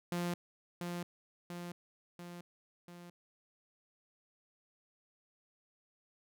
sawtooth tone with echo, 174.61 Hz, F3, in tune, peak -30 dBFS, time 0.12-0.34 s, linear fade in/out 2 ms, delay 690 ms, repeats 4, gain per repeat -4 dB, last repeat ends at 3.1 s, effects none

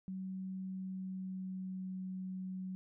sine tone with pitch glide, 188.6 to 186.76 Hz, F#3 to F#3, +33 to +16 cents, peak -39 dBFS, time 0.08-2.75 s, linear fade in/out 0 ms, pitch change -17 cents, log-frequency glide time 0.63-2 s, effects none

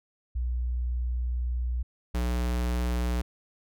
sine / square tone pair in turn, 60.9 / 60.59 Hz, B1 / B1, -24 / -32 cents, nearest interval unison, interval 8 cents, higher first, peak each -26 dBFS, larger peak neither, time 0.35-1.83 / 2.14-3.22 s, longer first, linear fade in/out 10 ms, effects none

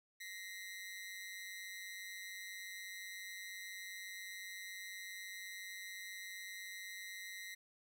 sawtooth ring-modulated tone, 1975.5 Hz, B6, in tune, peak -40 dBFS, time 0.2-7.55 s, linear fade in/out 10 ms, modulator 96.1 Hz, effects none

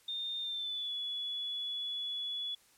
sine tone with pitch glide, 3631 to 3407 Hz, A#7 to G#7, -46 to +44 cents, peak -35 dBFS, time 0.08-2.55 s, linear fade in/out 5 ms, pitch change -110 cents, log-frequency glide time 0.41-0.93 s, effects white hiss -65 dBFS RMS until 2.77 s + low-pass 12000 Hz 12 dB/octave

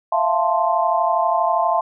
sine chord, F major seventh, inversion third, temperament equal with one note detuned, 666.1 / 698.5 / 880 / 1046.5 Hz, E5 / F5 / A5 / C6, +18 / 0 / 0 / 0 cents, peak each -21 dBFS, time 0.12-1.81 s, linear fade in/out 5 ms, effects none

